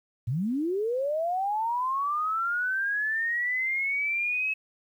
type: linear sweep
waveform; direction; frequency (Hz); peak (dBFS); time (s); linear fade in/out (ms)
sine; up; 105.1 to 2587; -25; 0.27-4.54; 10
effects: 10-bit